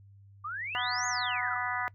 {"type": "exponential two-way sweep", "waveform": "sine", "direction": "up then down", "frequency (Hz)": [1149, 6840, 1149], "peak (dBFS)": -34, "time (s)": [0.44, 1.57], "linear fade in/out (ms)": 10, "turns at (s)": 1.07}
{"type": "harmonic tone", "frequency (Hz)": 246.9, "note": "B3", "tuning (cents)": 0, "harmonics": [3, 4, 5, 6, 7, 8], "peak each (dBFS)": [-37, -37, -37, -37, -37, -37], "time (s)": [0.75, 1.88], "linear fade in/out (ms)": 0}
{"effects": ["noise-tail reverb RT60 0.1 s tail -22 dB re dry", "added 99 Hz sine -52 dBFS peak until 1.94 s"]}